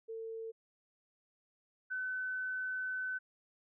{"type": "tone pair in turn", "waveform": "sine", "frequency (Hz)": [450, 1513.6], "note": ["A4", "F#6"], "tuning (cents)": [39, 39], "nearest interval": "octave + major sixth", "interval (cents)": 2100, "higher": "second", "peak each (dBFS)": [-40, -35], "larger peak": "second", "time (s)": [[0.08, 0.52], [1.9, 3.19]], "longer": "second", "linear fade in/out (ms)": 20, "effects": []}